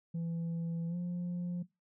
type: tone with pitch glide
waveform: sine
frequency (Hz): 167.2 to 176.12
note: E3 to F3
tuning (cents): +25 to +15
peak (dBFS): -31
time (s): 0.14-1.63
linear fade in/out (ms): 10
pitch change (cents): +90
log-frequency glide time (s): 0.88-0.96
effects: noise-tail reverb RT60 0.2 s tail -19 dB re dry + tanh soft clip ceiling -33 dBFS